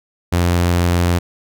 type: tone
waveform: sawtooth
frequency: 87.31 Hz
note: F2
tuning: in tune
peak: -9 dBFS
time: 0.32-1.19 s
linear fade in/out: 10 ms
effects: none